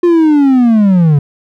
triangle linear sweep, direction down, 354.7 to 138.59 Hz, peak -3 dBFS, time 0.03-1.19 s, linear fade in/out 5 ms, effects none

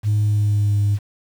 sine tone with pitch glide, 105.1 to 102.17 Hz, G#2 to G#2, +21 to -28 cents, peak -13 dBFS, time 0.03-0.99 s, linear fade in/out 50 ms, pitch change -49 cents, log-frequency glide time 0.22-0.81 s, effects tanh soft clip ceiling -12 dBFS + 7-bit

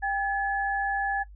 sine tone pair together, 794.1 / 1708 Hz, G5 / G#6, +22 / +48 cents, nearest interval octave + minor second, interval 1326 cents, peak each -27 dBFS, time 0.02-1.24 s, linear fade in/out 20 ms, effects noise-tail reverb RT60 0.1 s tail -22 dB re dry + added 50 Hz sine -44 dBFS peak until 1.35 s

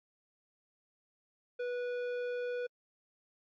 triangle tone with tanh clipping, 490 Hz, B4, 14 cents flat, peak -36 dBFS, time 1.59-2.67 s, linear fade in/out 10 ms, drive 16 dB, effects AAC 48 kbps

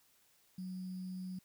sine tone with sample-and-hold, 185 Hz, F#3, in tune, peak -40 dBFS, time 0.58-1.39 s, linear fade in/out 5 ms, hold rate 4900 Hz, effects white hiss -70 dBFS RMS until 1.44 s

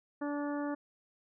harmonic tone, 290 Hz, D4, 22 cents flat, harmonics 1 / 2 / 3 / 4 / 5 / 6, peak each -34 / -40 / -44 / -46 / -48 / -50 dBFS, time 0.21-0.75 s, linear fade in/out 10 ms, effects none

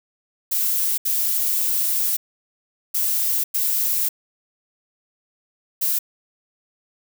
violet noise bursts at uneven times, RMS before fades -21 dBFS, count 5, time 0.51-0.98 / 1.05-2.17 / 2.94-3.44 / 3.54-4.09 / 5.81-5.99 s, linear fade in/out 10 ms, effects none

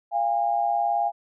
sine tone pair together, 693.3 / 812 Hz, F5 / G#5, -13 / -39 cents, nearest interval minor third, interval 274 cents, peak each -24 / -23 dBFS, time 0.11-1.12 s, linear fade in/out 50 ms, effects none

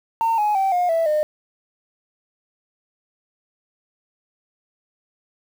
sine tone with pitch steps, 910 / 839.3 / 774.1 / 714 / 658.5 / 607.4 Hz, A#5 / G#5 / G5 / F5 / E5 / D#5, -42 / +18 / -22 / +38 / -2 / -42 cents, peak -15 dBFS, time 0.21-1.23 s, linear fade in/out 0 ms, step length 170 ms, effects tanh soft clip ceiling -13 dBFS + 7-bit

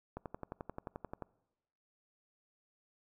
click train, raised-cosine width 1 ms, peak -27 dBFS, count 13, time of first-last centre 0.17-1.223 s, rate 11.4 Hz, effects noise-tail reverb RT60 1.0 s tail -23 dB re dry

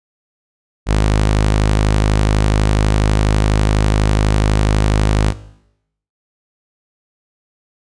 sawtooth tone, 52.1 Hz, G#1, 6 cents sharp, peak -7 dBFS, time 0.86-5.34 s, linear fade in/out 50 ms, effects noise-tail reverb RT60 0.8 s tail -17 dB re dry + resampled to 22050 Hz

